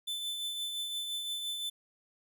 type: tone with tremolo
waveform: 45% pulse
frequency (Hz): 3520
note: A7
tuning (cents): 0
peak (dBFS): -33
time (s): 0.07-1.7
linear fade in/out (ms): 10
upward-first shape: triangle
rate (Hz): 5.8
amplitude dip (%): 40
effects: none